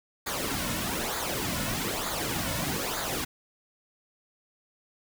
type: noise with flanger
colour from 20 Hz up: pink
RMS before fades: -31 dBFS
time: 0.26-3.25 s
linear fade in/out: 10 ms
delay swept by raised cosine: 0.35 to 2.55 ms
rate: 1.1 Hz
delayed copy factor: -0.65
effects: none